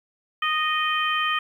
harmonic tone, 620 Hz, D#5, 6 cents flat, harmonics 2 / 3 / 4 / 5, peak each -24 / -27 / -29 / -28 dBFS, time 0.42-1.39 s, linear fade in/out 5 ms, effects 9-bit

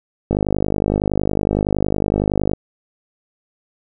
click train, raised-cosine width 2 ms, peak -4 dBFS, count 114, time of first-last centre 0.31-2.534 s, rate 50.8 Hz, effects none

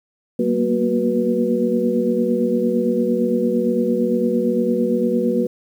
sine tone cluster, 190 / 232.1 / 240.9 / 369.5 / 488.1 Hz, F#3 / A#3 / B3 / F#4 / B4, +46 / -7 / -43 / -2 / -20 cents, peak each -25 / -20 / -25 / -23 / -21 dBFS, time 0.39-5.47 s, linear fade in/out 5 ms, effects 8-bit

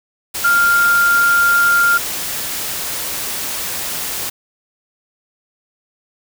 sine tone in noise, 1396.9 Hz, F6, in tune, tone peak -10 dBFS, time 0.44-1.98 s, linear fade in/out 10 ms, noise white, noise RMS -23 dBFS, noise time 0.34-4.3 s, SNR +10 dB, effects none

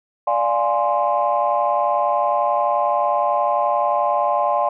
sine chord, D half-diminished seventh, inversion none, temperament equal, 587.3 / 698.5 / 830.6 / 1046.5 Hz, D5 / F5 / Ab5 / C6, 0 / 0 / 0 / 0 cents, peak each -21 dBFS, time 0.27-4.69 s, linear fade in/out 5 ms, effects tanh soft clip ceiling -7 dBFS

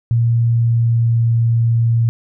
sine tone with pitch glide, 116.9 to 115.89 Hz, A#2 to A#2, +5 to -10 cents, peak -11 dBFS, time 0.11-2.09 s, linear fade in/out 0 ms, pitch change -15 cents, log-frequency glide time 0.48-1.27 s, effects none

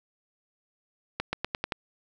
accelerating click train, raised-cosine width 0.3 ms, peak -12 dBFS, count 6, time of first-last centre 1.2-1.722 s, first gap 130 ms, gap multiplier 0.89, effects none

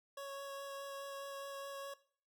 25% pulse tone with vibrato, 554.4 Hz, C#5, in tune, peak -40 dBFS, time 0.17-1.94 s, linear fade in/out 5 ms, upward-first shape sine, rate 4.8 Hz, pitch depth 9 cents each way, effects noise-tail reverb RT60 0.5 s tail -18 dB re dry

